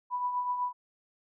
sine tone with tremolo, 987.8 Hz, B5, in tune, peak -26 dBFS, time 0.1-0.73 s, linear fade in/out 50 ms, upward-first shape triangle, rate 8 Hz, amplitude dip 55%, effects none

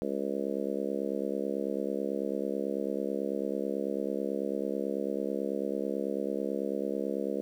harmonic tone, 69.1 Hz, C#2, 5 cents flat, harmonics 3 / 4 / 5 / 6 / 7 / 8 / 9, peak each -37 / -37 / -37 / -38 / -35 / -39 / -43 dBFS, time 0.02-7.41 s, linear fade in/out 0 ms, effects 10-bit

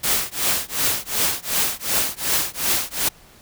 white noise with tremolo, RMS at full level -18 dBFS, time 0.03-3.09 s, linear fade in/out 10 ms, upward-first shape triangle, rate 2.7 Hz, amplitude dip 100%, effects pink hiss -49 dBFS RMS until 3.41 s

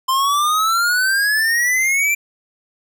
square exponential sweep, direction up, 1039 to 2369 Hz, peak -15 dBFS, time 0.08-2.15 s, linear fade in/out 10 ms, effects none

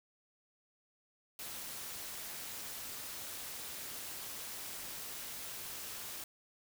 white noise with amplitude modulation, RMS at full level -42 dBFS, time 1.39-6.24 s, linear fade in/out 2 ms, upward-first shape sine, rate 241 Hz, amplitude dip 55%, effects none

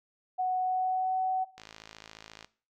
sine tone with pitch glide, 740 to 750.8 Hz, F#5 to F#5, 0 to +25 cents, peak -26 dBFS, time 0.38-1.45 s, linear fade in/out 20 ms, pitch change +25 cents, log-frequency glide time 0.59-1.18 s
click train, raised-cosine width 0.2 ms, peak -28 dBFS, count 48, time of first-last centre 1.58-2.446 s, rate 54.3 Hz
effects noise-tail reverb RT60 0.4 s tail -18 dB re dry

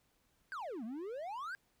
triangle exponential two-way sweep, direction down then up, 1639 to 210.3 to 1639 Hz, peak -38 dBFS, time 0.52-1.55 s, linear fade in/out 0 ms, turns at 0.84 s, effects pink hiss -75 dBFS RMS until 1.8 s

